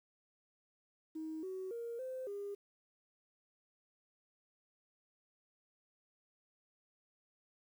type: tone with pitch steps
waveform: sine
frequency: 316.3 / 376.2 / 467.6 / 517 / 404.3 Hz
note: D#4 / F#4 / A#4 / C5 / G#4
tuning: +29 / +29 / +5 / -21 / -46 cents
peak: -39 dBFS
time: 1.15-2.55 s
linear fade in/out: 10 ms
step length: 280 ms
effects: tanh soft clip ceiling -36 dBFS + 11-bit